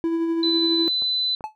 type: tone with tremolo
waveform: triangle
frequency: 331.2 Hz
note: E4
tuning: 8 cents sharp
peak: -17 dBFS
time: 0.04-0.88 s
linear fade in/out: 0 ms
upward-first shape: sine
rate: 12 Hz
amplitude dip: 30%
type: tone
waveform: sine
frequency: 4010 Hz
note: B7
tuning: 26 cents sharp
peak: -20 dBFS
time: 0.43-1.35 s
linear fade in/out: 2 ms
type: clicks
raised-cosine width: 1 ms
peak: -27 dBFS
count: 2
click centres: 1.022 / 1.408 s
type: tone with exponential decay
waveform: triangle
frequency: 863 Hz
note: A5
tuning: 34 cents flat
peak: -20 dBFS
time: 1.44-1.55 s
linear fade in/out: 0 ms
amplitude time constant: 22 ms
effects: none